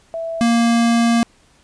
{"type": "tone pair in turn", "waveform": ["sine", "square"], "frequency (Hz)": [659.3, 233.1], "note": ["E5", "A#3"], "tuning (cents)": [0, 0], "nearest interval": "octave + tritone", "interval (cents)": 1800, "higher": "first", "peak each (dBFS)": [-22, -13], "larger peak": "second", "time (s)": [[0.14, 0.41], [0.41, 1.23]], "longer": "second", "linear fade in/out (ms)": 0, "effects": ["pink hiss -54 dBFS RMS until 1.63 s", "resampled to 22050 Hz"]}